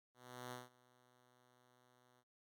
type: tone with ADSR envelope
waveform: 5% pulse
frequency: 124.4 Hz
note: B2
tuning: 13 cents sharp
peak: -35 dBFS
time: 0.14-2.24 s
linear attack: 380 ms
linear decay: 170 ms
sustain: -24 dB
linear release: 53 ms
effects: noise-tail reverb RT60 0.3 s tail -26 dB re dry